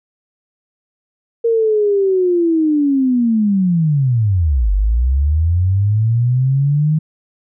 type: linear two-way sweep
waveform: sine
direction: down then up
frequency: 466.2 to 46.54 to 157.3 Hz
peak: -11 dBFS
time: 1.44-6.99 s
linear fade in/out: 10 ms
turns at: 4.72 s
effects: none